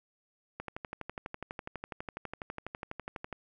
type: click train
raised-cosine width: 0.5 ms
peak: -23 dBFS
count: 34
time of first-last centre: 0.6-3.327 s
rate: 12.1 Hz
effects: none